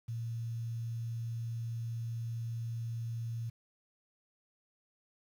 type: tone with quantisation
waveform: sine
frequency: 115.6 Hz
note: A#2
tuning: 14 cents flat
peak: -35 dBFS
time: 0.08-3.5 s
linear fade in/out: 10 ms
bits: 10
effects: none